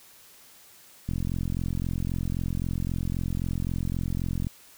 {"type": "click train", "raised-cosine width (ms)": 5, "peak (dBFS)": -17, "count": 149, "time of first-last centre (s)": [1.09, 4.469], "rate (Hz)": 43.8, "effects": ["white hiss -53 dBFS RMS until 4.77 s"]}